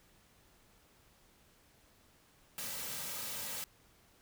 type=noise with comb filter; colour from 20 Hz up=white; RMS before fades=-41 dBFS; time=2.58-3.64 s; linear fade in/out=0 ms; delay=2.8 ms; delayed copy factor=-0.55; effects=pink hiss -66 dBFS RMS until 4.21 s